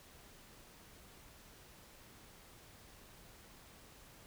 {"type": "silence", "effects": ["pink hiss -59 dBFS RMS until 4.26 s"]}